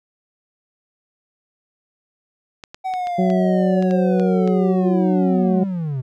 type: clicks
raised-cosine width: 0.2 ms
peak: -18 dBFS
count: 9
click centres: 2.638 / 2.745 / 2.938 / 3.071 / 3.302 / 3.825 / 3.91 / 4.197 / 4.476 s
type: linear sweep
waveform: triangle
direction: down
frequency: 760 to 123.47 Hz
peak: -19 dBFS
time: 2.84-6.02 s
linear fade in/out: 20 ms
type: harmonic tone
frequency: 185 Hz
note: F#3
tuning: in tune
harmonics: 1 / 2 / 3 / 4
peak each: -16 / -22 / -26 / -28 dBFS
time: 3.18-5.64 s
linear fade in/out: 10 ms
effects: none